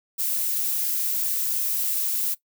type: noise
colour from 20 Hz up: violet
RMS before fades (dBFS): -25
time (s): 0.18-2.35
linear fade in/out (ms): 20
effects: noise-tail reverb RT60 0.1 s tail -18 dB re dry